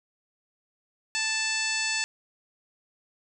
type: harmonic tone with a mistuned harmonic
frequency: 880 Hz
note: A5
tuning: in tune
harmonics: 1 / 2 / 3 / 4 / 5 / 6 / 7 / 8 / 9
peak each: -40 / -32 / -30 / -38 / -33 / -37 / -38 / -37 / -36 dBFS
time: 1.15-2.04 s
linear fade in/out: 0 ms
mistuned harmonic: 5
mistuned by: +16 cents
effects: none